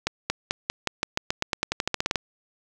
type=accelerating click train; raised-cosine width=0.2 ms; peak=-6 dBFS; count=19; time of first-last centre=0.07-2.158 s; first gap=230 ms; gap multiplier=0.91; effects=none